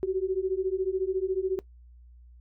sine beating tone pair, 370 / 384 Hz, F#4 / G4, 0 / -36 cents, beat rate 14 Hz, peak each -28 dBFS, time 0.03-1.59 s, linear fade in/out 0 ms, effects noise-tail reverb RT60 0.1 s tail -19 dB re dry + added 60 Hz sine -49 dBFS peak until 2.4 s

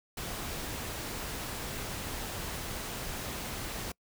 pink noise, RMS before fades -38 dBFS, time 0.17-3.92 s, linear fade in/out 5 ms, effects noise-tail reverb RT60 0.1 s tail -26 dB re dry

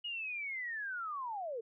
sine linear sweep, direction down, 2904 to 430.5 Hz, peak -37 dBFS, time 0.04-1.61 s, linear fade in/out 10 ms, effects none

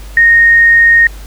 sine tone, 1855 Hz, A#6, 9 cents flat, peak -3 dBFS, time 0.17-1.07 s, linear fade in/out 2 ms, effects added 50 Hz sine -26 dBFS peak until 1.26 s + pink hiss -37 dBFS RMS until 1.26 s

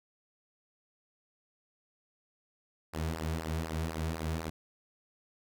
sawtooth tone with flanger, 80.3 Hz, E2, 45 cents flat, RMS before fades -35 dBFS, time 2.93-4.5 s, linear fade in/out 10 ms, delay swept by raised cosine 0.29 to 3.89 ms, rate 4 Hz, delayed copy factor -0.7, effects none

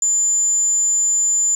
sine tone, 7100 Hz, A8, 15 cents sharp, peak -14 dBFS, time 0.02-1.55 s, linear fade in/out 2 ms, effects 7-bit

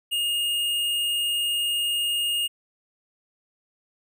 sine tone with tanh clipping, 2844 Hz, F7, 31 cents sharp, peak -24 dBFS, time 0.11-2.48 s, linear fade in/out 20 ms, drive 15 dB, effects none

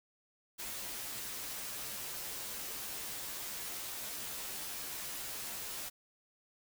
white noise with comb filter, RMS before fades -42 dBFS, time 0.58-5.9 s, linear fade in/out 20 ms, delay 12 ms, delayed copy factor -0.75, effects none

